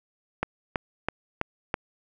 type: click train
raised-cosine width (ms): 0.5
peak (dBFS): -10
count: 5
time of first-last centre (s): 0.43-1.741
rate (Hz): 3.05
effects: none